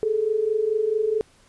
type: tone pair together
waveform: sine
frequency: 415.3 / 439.9 Hz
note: G#4 / A4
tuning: 0 / 0 cents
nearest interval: minor second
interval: 100 cents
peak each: -25 / -21 dBFS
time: 0.03-1.21 s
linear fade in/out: 0 ms
effects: pink hiss -57 dBFS RMS until 1.48 s + resampled to 24000 Hz